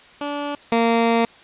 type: tone pair in turn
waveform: 15% pulse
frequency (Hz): 289.4 / 230.8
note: D4 / A#3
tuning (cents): -25 / -17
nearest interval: major third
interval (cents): 392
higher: first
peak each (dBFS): -18 / -9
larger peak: second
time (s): 0.21-0.55 / 0.72-1.25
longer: second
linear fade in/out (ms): 2
effects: white hiss -47 dBFS RMS until 1.43 s + resampled to 8000 Hz